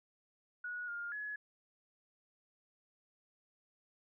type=tone with pitch steps; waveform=sine; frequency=1459 / 1411 / 1693 Hz; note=F#6 / F6 / G#6; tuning=-25 / +17 / +33 cents; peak=-39 dBFS; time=0.64-1.36 s; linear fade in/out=5 ms; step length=240 ms; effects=none